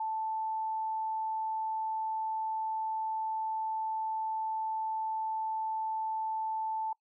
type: tone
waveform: sine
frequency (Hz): 880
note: A5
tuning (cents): 0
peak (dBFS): -31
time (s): 0-6.93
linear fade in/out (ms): 5
effects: noise-tail reverb RT60 0.1 s tail -23 dB re dry